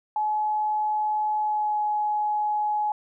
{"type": "tone with pitch glide", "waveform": "sine", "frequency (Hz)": [851, 842.7], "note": ["G#5", "G#5"], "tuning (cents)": [42, 25], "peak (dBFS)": -22, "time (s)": [0.16, 2.92], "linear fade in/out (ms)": 2, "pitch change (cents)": -17, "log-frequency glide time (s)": [1.38, 1.81], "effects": []}